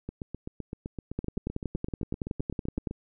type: two click trains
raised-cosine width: 3 ms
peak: -17 / -22 dBFS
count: 19 / 23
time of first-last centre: 1.19-2.872 / 0.09-2.911 s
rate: 10.7 / 7.8 Hz
effects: none